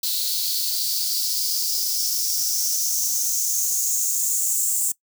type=noise with high-pass filter sweep; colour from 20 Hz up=blue; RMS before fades=-23 dBFS; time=0.03-4.92 s; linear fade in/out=5 ms; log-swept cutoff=4100 to 7600 Hz; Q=5.3; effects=noise-tail reverb RT60 0.1 s tail -21 dB re dry